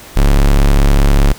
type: tone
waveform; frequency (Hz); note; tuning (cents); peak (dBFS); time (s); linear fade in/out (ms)
45% pulse; 35; C#1; +18; -6; 0.16-1.33; 10
effects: pink hiss -35 dBFS RMS until 1.38 s